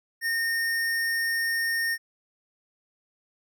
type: tone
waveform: square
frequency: 1835 Hz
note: A#6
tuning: 28 cents flat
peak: -25 dBFS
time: 0.21-1.98 s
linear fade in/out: 50 ms
effects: none